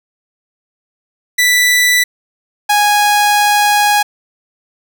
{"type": "tone pair in turn", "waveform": "sawtooth", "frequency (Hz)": [1975.5, 828.2], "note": ["B6", "G#5"], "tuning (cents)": [0, -5], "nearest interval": "octave + minor third", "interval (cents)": 1505, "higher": "first", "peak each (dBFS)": -5, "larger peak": "neither", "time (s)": [[1.38, 2.04], [2.69, 4.03]], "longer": "second", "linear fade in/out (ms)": 10, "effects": []}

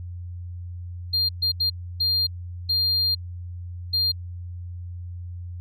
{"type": "tone bursts at uneven times", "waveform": "sine", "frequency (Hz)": 4200, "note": "C8", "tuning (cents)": 6, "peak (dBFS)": -17, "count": 6, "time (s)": [[1.13, 1.29], [1.42, 1.52], [1.6, 1.7], [2, 2.27], [2.69, 3.15], [3.93, 4.12]], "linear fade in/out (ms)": 10, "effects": ["tanh soft clip ceiling -18 dBFS", "added 88 Hz sine -32 dBFS peak until 5.6 s"]}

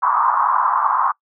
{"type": "band-pass noise", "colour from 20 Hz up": "pink", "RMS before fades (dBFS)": -17, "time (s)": [0.02, 1.12], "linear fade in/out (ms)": 10, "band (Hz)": [930, 1200], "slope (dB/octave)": 48, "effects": ["noise-tail reverb RT60 0.1 s tail -24 dB re dry"]}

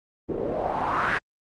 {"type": "noise with low-pass filter sweep", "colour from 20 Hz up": "white", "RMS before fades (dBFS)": -26, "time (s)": [0.28, 1.19], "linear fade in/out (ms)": 20, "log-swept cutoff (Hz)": [360, 1800], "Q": 3.6, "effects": ["Opus 32 kbps"]}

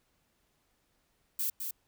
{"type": "noise with echo", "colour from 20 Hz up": "violet", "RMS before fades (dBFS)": -32, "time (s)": [1.39, 1.5], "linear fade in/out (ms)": 5, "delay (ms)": 210, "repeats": 1, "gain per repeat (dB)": -5, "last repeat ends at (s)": 1.71, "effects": ["pink hiss -74 dBFS RMS until 1.87 s"]}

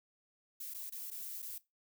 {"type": "noise with dropouts", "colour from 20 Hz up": "violet", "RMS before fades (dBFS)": -44, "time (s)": [0.6, 1.58], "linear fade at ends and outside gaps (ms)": 5, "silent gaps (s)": [[0.739, 0.745], [0.897, 0.921], [1.104, 1.114], [1.421, 1.425]], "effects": ["noise-tail reverb RT60 0.2 s tail -18 dB re dry"]}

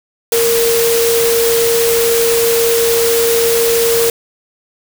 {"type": "tone in noise", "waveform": "sine", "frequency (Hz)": 463.6, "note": "A#4", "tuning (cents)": -10, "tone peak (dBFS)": -11, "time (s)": [0.32, 4.1], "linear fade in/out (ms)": 2, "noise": "white", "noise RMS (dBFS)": -17, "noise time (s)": [0.32, 4.1], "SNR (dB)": 3, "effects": []}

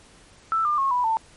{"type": "tone with pitch steps", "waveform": "sine", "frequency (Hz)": [1323, 1199.3, 1087.1, 985.4, 893.3], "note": ["E6", "D6", "C#6", "B5", "A5"], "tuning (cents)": [6, 36, -34, -4, 26], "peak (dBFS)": -19, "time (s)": [0.52, 1.17], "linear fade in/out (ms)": 0, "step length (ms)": 130, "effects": ["pink hiss -52 dBFS RMS until 1.36 s", "MP3 48 kbps"]}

